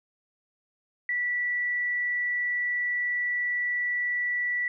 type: tone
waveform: sine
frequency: 1957 Hz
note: B6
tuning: 16 cents flat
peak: -25 dBFS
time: 1.09-4.68 s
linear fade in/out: 2 ms
effects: none